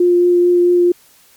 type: tone with vibrato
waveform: sine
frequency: 352.5 Hz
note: F4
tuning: 16 cents sharp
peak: -8 dBFS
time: 0-0.92 s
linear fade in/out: 5 ms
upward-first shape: triangle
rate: 4.5 Hz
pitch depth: 11 cents each way
effects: white hiss -49 dBFS RMS until 1.36 s + MP3 96 kbps